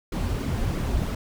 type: noise with flanger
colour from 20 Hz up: brown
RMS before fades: -26 dBFS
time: 0.12-1.15 s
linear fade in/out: 5 ms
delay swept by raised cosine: 1.1 to 6.6 ms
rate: 3.1 Hz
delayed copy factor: -0.7
effects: none